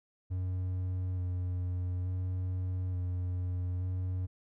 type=tone with vibrato; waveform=triangle; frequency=91 Hz; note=F#2; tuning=28 cents flat; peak=-29 dBFS; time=0.3-4.27 s; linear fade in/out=20 ms; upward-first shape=square; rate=0.57 Hz; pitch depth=16 cents each way; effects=none